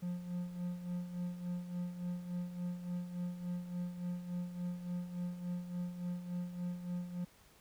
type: tone with tremolo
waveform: triangle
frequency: 177.1 Hz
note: F3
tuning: 24 cents sharp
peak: -33 dBFS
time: 0.02-7.25 s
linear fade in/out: 10 ms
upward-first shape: sine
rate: 3.5 Hz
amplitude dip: 65%
effects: pink hiss -64 dBFS RMS until 7.6 s